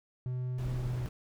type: tone with pitch glide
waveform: triangle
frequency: 126.1 to 124.08 Hz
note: B2 to B2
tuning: +36 to +9 cents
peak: -30 dBFS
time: 0.26-1.06 s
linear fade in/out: 0 ms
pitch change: -27 cents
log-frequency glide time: 0.72-0.82 s
type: noise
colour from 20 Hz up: brown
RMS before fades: -40 dBFS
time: 0.58-1.09 s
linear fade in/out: 5 ms
effects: none